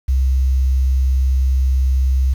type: tone with quantisation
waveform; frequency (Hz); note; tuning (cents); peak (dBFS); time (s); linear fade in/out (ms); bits
sine; 65.41; C2; 0; -12; 0.08-2.34; 10; 7
effects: none